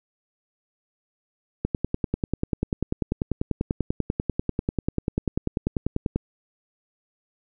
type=click train; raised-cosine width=3 ms; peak=-10 dBFS; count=47; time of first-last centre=1.65-6.16 s; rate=10.2 Hz; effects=none